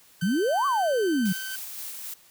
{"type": "tone", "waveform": "sawtooth", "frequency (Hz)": 1538, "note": "G6", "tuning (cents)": -33, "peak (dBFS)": -30, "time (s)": [0.21, 1.56], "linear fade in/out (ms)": 5}
{"type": "exponential two-way sweep", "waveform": "sine", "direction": "up then down", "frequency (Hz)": [161.7, 1174, 174.1], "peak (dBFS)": -21, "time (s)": [0.22, 1.33], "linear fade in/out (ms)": 10, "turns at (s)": 0.66}
{"type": "noise with tremolo", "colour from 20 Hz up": "blue", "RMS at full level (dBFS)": -36, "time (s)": [1.25, 2.14], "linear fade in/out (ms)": 5, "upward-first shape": "square", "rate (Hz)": 3.8, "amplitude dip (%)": 25}
{"effects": ["white hiss -56 dBFS RMS until 2.3 s"]}